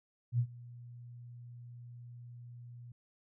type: tone with ADSR envelope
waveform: sine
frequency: 120.5 Hz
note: B2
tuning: 42 cents flat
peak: -25 dBFS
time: 0.32-2.92 s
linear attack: 70 ms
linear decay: 72 ms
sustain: -22 dB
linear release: 4 ms
effects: none